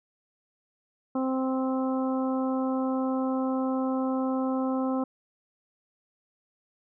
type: harmonic tone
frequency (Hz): 261.6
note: C4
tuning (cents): 0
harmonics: 1 / 2 / 3 / 4 / 5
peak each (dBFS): -26 / -32 / -36 / -38 / -40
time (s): 1.15-5.04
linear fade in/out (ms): 5
effects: none